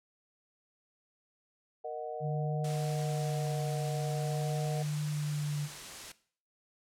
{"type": "chord", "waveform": "sine", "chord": "D# minor", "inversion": "second", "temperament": "equal with one note detuned", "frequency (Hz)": [466.2, 618.3, 740], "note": ["A#4", "D#5", "F#5"], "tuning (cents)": [0, -11, 0], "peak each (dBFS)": -40, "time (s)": [1.84, 4.83], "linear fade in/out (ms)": 10}
{"type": "tone with vibrato", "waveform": "sine", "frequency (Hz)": 147.8, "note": "D3", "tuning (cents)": 11, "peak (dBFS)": -31, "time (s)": [2.2, 5.69], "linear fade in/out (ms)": 50, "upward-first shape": "sine", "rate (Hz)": 0.46, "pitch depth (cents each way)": 24}
{"type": "noise", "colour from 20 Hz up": "white", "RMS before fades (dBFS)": -44, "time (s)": [2.64, 6.12], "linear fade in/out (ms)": 5}
{"effects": ["noise-tail reverb RT60 0.5 s tail -18 dB re dry", "low-pass 9000 Hz 12 dB/octave"]}